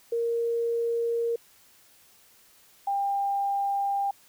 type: tone pair in turn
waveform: sine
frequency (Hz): 466.2 / 797.3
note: A#4 / G5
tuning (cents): 0 / +29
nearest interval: major sixth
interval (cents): 929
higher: second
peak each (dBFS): -24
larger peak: neither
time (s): 0.12-1.36 / 2.87-4.11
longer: neither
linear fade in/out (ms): 5
effects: white hiss -58 dBFS RMS until 4.28 s

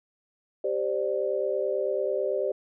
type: chord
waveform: sine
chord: G suspended fourth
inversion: none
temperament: equal with one note detuned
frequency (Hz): 392 / 523.3 / 592.4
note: G4 / C5 / D5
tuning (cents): 0 / 0 / +15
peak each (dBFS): -29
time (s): 0.64-2.52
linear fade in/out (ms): 5
effects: none

